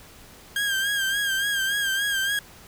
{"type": "tone with vibrato", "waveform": "30% pulse", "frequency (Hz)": 1606, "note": "G6", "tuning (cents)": 41, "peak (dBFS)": -20, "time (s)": [0.56, 2.39], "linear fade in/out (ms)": 2, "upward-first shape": "sine", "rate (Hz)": 3.5, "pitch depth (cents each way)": 55, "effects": ["pink hiss -48 dBFS RMS until 2.67 s"]}